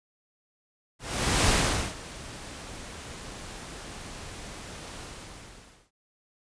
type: noise with ADSR envelope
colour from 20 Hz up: pink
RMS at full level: -21 dBFS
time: 0.99-5.91 s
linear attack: 480 ms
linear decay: 470 ms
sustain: -20 dB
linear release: 900 ms
effects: resampled to 22050 Hz